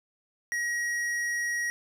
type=tone with hard clipping; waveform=sine; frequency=1900 Hz; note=A#6; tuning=33 cents sharp; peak=-29 dBFS; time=0.52-1.7 s; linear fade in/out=0 ms; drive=10 dB; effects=none